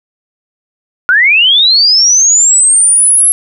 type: linear sweep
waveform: sine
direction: up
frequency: 1396.9 to 11175 Hz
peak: -4 dBFS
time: 1.09-3.32 s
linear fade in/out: 0 ms
effects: none